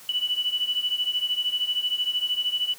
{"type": "beating tone pair", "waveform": "sine", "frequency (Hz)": [2960, 2973], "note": ["F#7", "F#7"], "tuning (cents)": [0, 8], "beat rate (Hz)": 13, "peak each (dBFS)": [-25, -28], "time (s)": [0.09, 2.74], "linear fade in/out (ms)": 2, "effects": ["white hiss -47 dBFS RMS until 2.78 s", "high-pass 80 Hz 12 dB/octave"]}